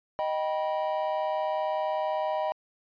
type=chord; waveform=triangle; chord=Eb augmented; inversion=none; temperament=just; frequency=622.3 / 777.8 / 972.3 Hz; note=Eb5 / G5 / B5; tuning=0 / -14 / -27 cents; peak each=-27 / -30 / -31 dBFS; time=0.19-2.52 s; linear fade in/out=0 ms; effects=resampled to 11025 Hz